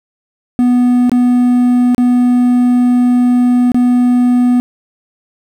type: tone with dropouts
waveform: triangle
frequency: 246.3 Hz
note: B3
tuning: 5 cents flat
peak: -5 dBFS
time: 0.59-4.6 s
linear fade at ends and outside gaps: 0 ms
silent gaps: 1.095-1.117 / 1.947-1.981 / 3.718-3.745 s
effects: 7-bit